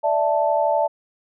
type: chord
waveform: sine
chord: D suspended second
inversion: none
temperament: equal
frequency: 587.3 / 659.3 / 880 Hz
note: D5 / E5 / A5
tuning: 0 / 0 / 0 cents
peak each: -21 dBFS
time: 0.03-0.88 s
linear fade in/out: 20 ms
effects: none